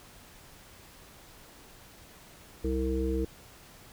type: harmonic tone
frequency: 65.3 Hz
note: C2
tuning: 3 cents flat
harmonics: 1 / 3 / 5 / 7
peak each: -30 / -37 / -32 / -33 dBFS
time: 2.64-3.25 s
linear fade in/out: 5 ms
effects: pink hiss -53 dBFS RMS until 3.92 s